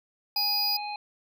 harmonic tone, 830.6 Hz, G#5, in tune, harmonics 1 / 3 / 5, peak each -33 / -39 / -40 dBFS, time 0.36-0.96 s, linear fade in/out 2 ms
square tone, 4900 Hz, D#8, 27 cents flat, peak -25 dBFS, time 0.36-0.77 s, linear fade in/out 5 ms
effects none

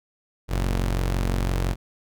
sawtooth tone pair together, 45.88 / 115.6 Hz, F#1 / A#2, -14 / -14 cents, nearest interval octave + major third, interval 1600 cents, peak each -18 / -28 dBFS, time 0.48-1.76 s, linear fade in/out 50 ms, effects none

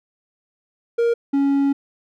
triangle tone pair in turn, 468.2 / 278.4 Hz, A#4 / C#4, +8 / +8 cents, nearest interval major sixth, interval 900 cents, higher first, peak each -13 dBFS, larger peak neither, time 0.98-1.14 / 1.33-1.73 s, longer second, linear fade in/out 10 ms, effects none

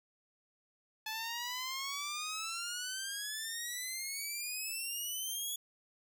10% pulse exponential sweep, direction up, 862 to 3400 Hz, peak -29 dBFS, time 1.06-5.56 s, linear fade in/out 5 ms, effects none

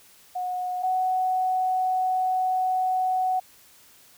sine tone pair in turn, 729 / 743.9 Hz, F#5 / F#5, -26 / +9 cents, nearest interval unison, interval 35 cents, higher second, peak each -26 / -21 dBFS, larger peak second, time 0.35-0.83 / 0.83-3.4 s, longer second, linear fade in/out 10 ms, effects white hiss -54 dBFS RMS until 4.17 s

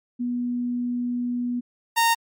sine / sawtooth tone pair in turn, 243.8 / 922.4 Hz, B3 / A#5, -22 / -19 cents, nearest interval octave + major seventh, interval 2303 cents, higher second, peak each -23 / -13 dBFS, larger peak second, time 0.19-1.61 / 1.96-2.15 s, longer first, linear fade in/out 20 ms, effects MP3 96 kbps

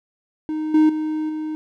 triangle tone with level steps, 310 Hz, D#4, 6 cents flat, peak -20 / -9 / -19 / -22 dBFS, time 0.49-1.55 s, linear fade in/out 0 ms, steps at 0.74 / 0.89 / 1.29 s, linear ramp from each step 5 ms, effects none

